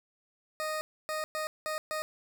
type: tone bursts at uneven times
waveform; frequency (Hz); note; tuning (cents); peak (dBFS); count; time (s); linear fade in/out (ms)
20% pulse; 620; D#5; -6; -27; 5; 0.6-0.81 / 1.09-1.24 / 1.35-1.47 / 1.66-1.78 / 1.91-2.02; 0
effects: none